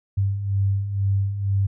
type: beating tone pair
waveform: sine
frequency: 97 / 99.1 Hz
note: G2 / G2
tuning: -18 / +19 cents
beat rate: 2.1 Hz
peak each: -27 / -20 dBFS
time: 0.17-1.67 s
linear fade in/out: 10 ms
effects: none